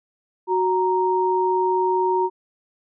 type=tone pair together; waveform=sine; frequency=370.2 / 932.3 Hz; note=F#4 / A#5; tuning=+1 / 0 cents; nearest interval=octave + major third; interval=1599 cents; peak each=-20 dBFS; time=0.47-2.3 s; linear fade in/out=50 ms; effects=none